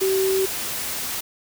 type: tone in noise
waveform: sine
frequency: 382.8 Hz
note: G4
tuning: 41 cents flat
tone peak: -18 dBFS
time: 0.01-0.46 s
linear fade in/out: 10 ms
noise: white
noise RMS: -28 dBFS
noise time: 0-1.21 s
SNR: +7 dB
effects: none